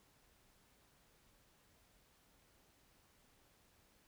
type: silence
effects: pink hiss -71 dBFS RMS until 4.07 s